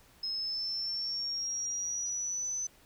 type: linear sweep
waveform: sine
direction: up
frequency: 5140 to 6080 Hz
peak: -32 dBFS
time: 0.23-2.67 s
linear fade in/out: 5 ms
effects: pink hiss -61 dBFS RMS until 2.85 s